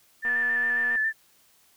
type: tone with vibrato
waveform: sine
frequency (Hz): 1760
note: A6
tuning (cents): 0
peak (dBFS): -22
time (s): 0.22-1.13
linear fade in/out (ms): 50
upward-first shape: square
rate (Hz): 7.3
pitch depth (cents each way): 23
type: click train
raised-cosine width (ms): 0.5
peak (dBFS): -27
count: 170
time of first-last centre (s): 0.25-0.957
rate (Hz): 239
effects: white hiss -61 dBFS RMS until 1.76 s